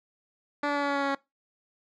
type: tone with pitch steps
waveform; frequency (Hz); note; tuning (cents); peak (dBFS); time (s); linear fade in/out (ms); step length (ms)
10% pulse; 290 / 288 / 286 / 284 / 282.1 / 280.1 / 278.2 / 276.3; D4 / D4 / D4 / C#4 / C#4 / C#4 / C#4 / C#4; -22 / -34 / -46 / +42 / +30 / +18 / +6 / -6; -17; 0.63-1.15; 5; 65
effects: noise-tail reverb RT60 0.2 s tail -22 dB re dry + low-pass 3000 Hz 12 dB/octave

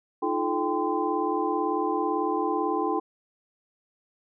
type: tone cluster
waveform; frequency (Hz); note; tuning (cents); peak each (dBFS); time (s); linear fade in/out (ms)
sine; 308.8 / 346.8 / 431.4 / 789 / 1029; D#4 / F4 / A4 / G5 / C6; -13 / -12 / -34 / +11 / -29; -30; 0.22-3; 10
effects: none

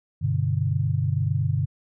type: chord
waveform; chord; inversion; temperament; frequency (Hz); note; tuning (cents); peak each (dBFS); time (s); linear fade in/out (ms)
sine; G major; none; equal with one note detuned; 98 / 125.12 / 146.83; G2 / B2 / D3; 0 / +23 / 0; -25; 0.21-1.66; 20
effects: none

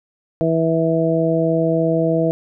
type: harmonic tone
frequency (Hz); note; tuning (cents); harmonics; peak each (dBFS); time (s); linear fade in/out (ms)
163.2; E3; -17; 1 / 2 / 3 / 4; -20 / -20 / -20 / -20; 0.41-2.31; 0
effects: none

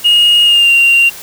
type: tone with pitch glide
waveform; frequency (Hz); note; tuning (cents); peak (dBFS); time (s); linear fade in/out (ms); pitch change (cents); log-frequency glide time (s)
sine; 2865 to 2769; F7 to F7; +44 to -15; -3; 0.04-1.1; 20; -59; 0.44-0.72
effects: tanh soft clip ceiling -3 dBFS + white hiss -30 dBFS RMS until 1.22 s

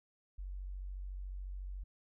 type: tone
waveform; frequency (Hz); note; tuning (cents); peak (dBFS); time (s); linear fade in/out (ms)
sine; 46.98; F#1; +27; -40; 0.38-1.84; 10
effects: none

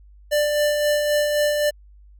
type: tone with tremolo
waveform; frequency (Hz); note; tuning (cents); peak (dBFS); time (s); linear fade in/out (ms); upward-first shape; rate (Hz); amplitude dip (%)
square; 592; D5; +14; -17; 0.31-1.71; 20; sine; 3.8; 35
effects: added 50 Hz sine -45 dBFS peak until 2.19 s

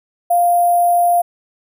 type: tone with sample-and-hold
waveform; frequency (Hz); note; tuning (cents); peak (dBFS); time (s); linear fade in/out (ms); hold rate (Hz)
sine; 698.5; F5; 0; -10; 0.3-1.22; 10; 11025
effects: none

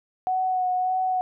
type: tone with vibrato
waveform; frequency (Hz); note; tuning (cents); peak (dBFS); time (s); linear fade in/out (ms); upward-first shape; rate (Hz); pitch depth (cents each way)
sine; 740; F#5; 0; -21; 0.27-1.21; 0; sine; 1.7; 19
effects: none

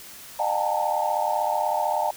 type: tone cluster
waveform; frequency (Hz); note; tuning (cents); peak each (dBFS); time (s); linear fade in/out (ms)
sine; 605 / 713 / 803 / 876 / 912; D#5 / F5 / G5 / A5 / A#5; -49 / +36 / +41 / -8 / -38; -28; 0.39-2.11; 5
effects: white hiss -43 dBFS RMS until 2.16 s

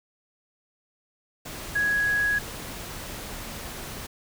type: tone in noise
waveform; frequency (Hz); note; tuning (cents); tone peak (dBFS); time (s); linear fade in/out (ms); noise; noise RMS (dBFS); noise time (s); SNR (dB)
sine; 1665; G#6; +4; -21; 1.75-2.39; 10; pink; -37; 1.45-4.07; +13
effects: none

